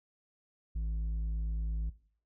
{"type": "tone with low-pass filter", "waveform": "square", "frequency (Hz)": 54.4, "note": "A1", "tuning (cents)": -19, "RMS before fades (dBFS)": -34, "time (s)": [0.75, 1.9], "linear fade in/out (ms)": 10, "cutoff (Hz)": 110, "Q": 1, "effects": ["noise-tail reverb RT60 0.5 s tail -18 dB re dry"]}